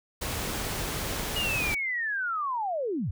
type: noise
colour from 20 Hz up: pink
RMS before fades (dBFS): -32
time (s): 0.21-1.75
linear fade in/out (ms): 10
type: clicks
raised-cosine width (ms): 2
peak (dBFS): -25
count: 2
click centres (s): 0.822 / 0.857
type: linear sweep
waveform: sine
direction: down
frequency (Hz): 2900 to 67.7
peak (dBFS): -27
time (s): 1.36-3.11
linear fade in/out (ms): 5
effects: none